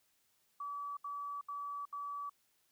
sine tone bursts, 1147 Hz, D6, 41 cents flat, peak -39 dBFS, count 4, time 0.6-2.296 s, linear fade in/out 5 ms, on 370 ms, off 72 ms, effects white hiss -75 dBFS RMS until 2.71 s

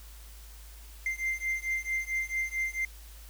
triangle beating tone pair, 2088 / 2092.5 Hz, C7 / C7, -4 / 0 cents, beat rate 4.5 Hz, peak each -31 / -31 dBFS, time 1.06-2.85 s, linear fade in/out 2 ms, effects added 53 Hz sine -46 dBFS peak until 3.29 s + white hiss -54 dBFS RMS until 3.29 s

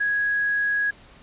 sine tone with quantisation, 1661.2 Hz, G#6, in tune, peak -20 dBFS, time 0-0.91 s, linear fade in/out 10 ms, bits 8, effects pink hiss -50 dBFS RMS until 1.22 s + resampled to 8000 Hz

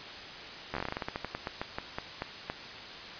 slowing click train, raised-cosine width 0.5 ms, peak -18 dBFS, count 21, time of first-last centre 0.74-2.5 s, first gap 12 ms, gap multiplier 1.18, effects white hiss -43 dBFS RMS until 3.19 s + resampled to 11025 Hz

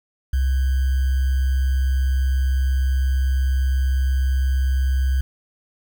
sine tone with sample-and-hold, 65.7 Hz, C2, 8 cents sharp, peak -16 dBFS, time 0.33-5.21 s, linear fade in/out 5 ms, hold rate 1575 Hz, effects none

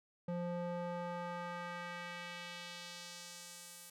square tone with band-pass filter sweep, 174.61 Hz, F3, in tune, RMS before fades -44 dBFS, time 0.28-3.9 s, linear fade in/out 5 ms, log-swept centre 380 to 11000 Hz, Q 1.1, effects none

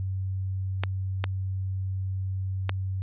clicks, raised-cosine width 0.3 ms, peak -11 dBFS, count 3, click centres 0.836 / 1.241 / 2.694 s, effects added 95 Hz sine -27 dBFS peak until 3.02 s + resampled to 8000 Hz

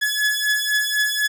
sawtooth beating tone pair, 1700 / 1704 Hz, G#6 / G#6, +40 / +44 cents, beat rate 4 Hz, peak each -18 dBFS, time 0.01-1.28 s, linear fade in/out 20 ms, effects none

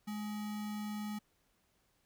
sine tone with sample-and-hold, 210.4 Hz, G#3, 23 cents sharp, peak -37 dBFS, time 0.07-1.19 s, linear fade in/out 10 ms, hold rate 1050 Hz, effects pink hiss -75 dBFS RMS until 2.05 s

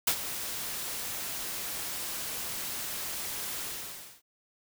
white noise with ADSR envelope, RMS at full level -24 dBFS, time 0.07-4.22 s, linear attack 6 ms, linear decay 72 ms, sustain -12 dB, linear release 610 ms, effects none

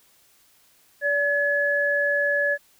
sine tone pair together, 576 / 1702.3 Hz, D5 / G#6, -34 / +42 cents, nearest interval octave + perfect fifth, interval 1876 cents, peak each -24 / -21 dBFS, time 1.01-2.58 s, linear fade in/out 50 ms, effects white hiss -59 dBFS RMS until 2.79 s

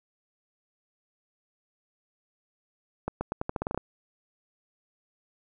accelerating click train, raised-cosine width 1 ms, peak -15 dBFS, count 11, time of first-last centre 3.08-3.776 s, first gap 130 ms, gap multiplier 0.85, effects none

